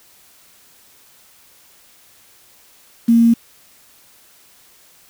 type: tone with quantisation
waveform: sine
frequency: 231.7 Hz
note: A#3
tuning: 10 cents flat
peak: -8 dBFS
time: 3.08-3.34 s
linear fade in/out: 10 ms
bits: 6
effects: white hiss -50 dBFS RMS until 5.09 s